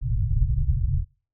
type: low-pass noise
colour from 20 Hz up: pink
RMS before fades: -22 dBFS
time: 0.01-1.05 s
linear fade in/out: 50 ms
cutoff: 140 Hz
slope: 96 dB/octave
effects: noise-tail reverb RT60 0.4 s tail -26 dB re dry